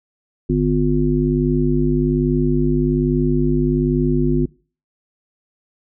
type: harmonic tone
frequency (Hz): 50.6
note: G#1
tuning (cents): -44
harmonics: 1 / 3 / 5 / 7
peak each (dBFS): -21 / -19 / -19 / -20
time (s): 0.49-4.46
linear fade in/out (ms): 10
effects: noise-tail reverb RT60 0.4 s tail -23 dB re dry